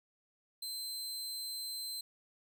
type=tone; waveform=sawtooth; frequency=4100 Hz; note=C8; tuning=36 cents flat; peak=-36 dBFS; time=0.62-2.01 s; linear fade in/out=5 ms; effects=12-bit